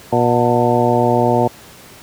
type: harmonic tone with a mistuned harmonic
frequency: 120.5 Hz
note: B2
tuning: 42 cents flat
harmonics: 1 / 2 / 3 / 4 / 5 / 6 / 7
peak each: -19 / -19 / -19 / -19 / -19 / -19 / -19 dBFS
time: 0.12-1.48 s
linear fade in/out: 10 ms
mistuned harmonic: 7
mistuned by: +92 cents
effects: pink hiss -40 dBFS RMS until 2.02 s + high-pass 80 Hz 12 dB/octave